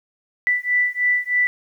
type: beating tone pair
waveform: sine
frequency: 1975.5 / 1978.7 Hz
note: B6 / B6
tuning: 0 / +3 cents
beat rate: 3.2 Hz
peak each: -20 dBFS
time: 0.47-1.47 s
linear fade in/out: 0 ms
effects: 9-bit